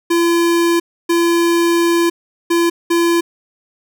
square tone bursts at uneven times, 340 Hz, F4, 46 cents flat, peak -12 dBFS, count 4, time 0.1-0.8 / 1.09-2.1 / 2.5-2.7 / 2.9-3.21 s, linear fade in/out 10 ms, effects none

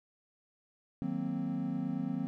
triangle chord, C half-diminished seventh, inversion first, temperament equal, 155.56 / 185 / 233.1 / 261.6 Hz, Eb3 / Gb3 / Bb3 / C4, 0 / 0 / 0 / 0 cents, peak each -38 / -36 / -36 / -34 dBFS, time 1.02-2.27 s, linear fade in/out 0 ms, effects none

